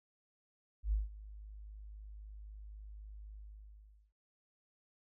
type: tone with ADSR envelope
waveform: sine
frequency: 51.91 Hz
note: G#1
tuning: in tune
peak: -28 dBFS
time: 0.83-4.13 s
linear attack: 94 ms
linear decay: 160 ms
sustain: -19 dB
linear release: 780 ms
effects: none